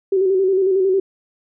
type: tone with vibrato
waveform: sine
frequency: 381.1 Hz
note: G4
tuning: 49 cents flat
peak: -13 dBFS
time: 0.12-1 s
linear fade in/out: 5 ms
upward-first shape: square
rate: 11 Hz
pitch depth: 44 cents each way
effects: none